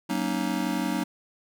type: chord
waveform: square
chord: D# minor seventh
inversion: first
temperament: just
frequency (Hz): 186.68 / 233.3 / 280 / 311.1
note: F#3 / A#3 / C#4 / D#4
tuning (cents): +16 / +2 / +18 / 0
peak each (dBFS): -32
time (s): 0.09-1.04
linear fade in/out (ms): 10
effects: none